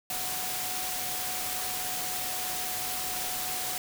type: tone in noise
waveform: sine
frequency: 738 Hz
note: F#5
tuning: 5 cents flat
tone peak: -40 dBFS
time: 0.1-3.78 s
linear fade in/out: 2 ms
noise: white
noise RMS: -33 dBFS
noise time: 0.1-3.78 s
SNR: -10 dB
effects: none